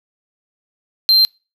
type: tone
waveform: triangle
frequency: 4147 Hz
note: C8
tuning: 16 cents flat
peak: -7 dBFS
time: 1.09-1.25 s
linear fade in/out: 0 ms
effects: noise-tail reverb RT60 0.3 s tail -26 dB re dry